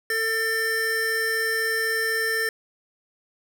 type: tone pair together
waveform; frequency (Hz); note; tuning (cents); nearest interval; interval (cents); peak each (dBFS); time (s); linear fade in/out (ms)
square; 448 / 1792; A4 / A6; +31 / +31; 2 octaves; 2400; -29 / -24; 0.1-2.49; 2
effects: none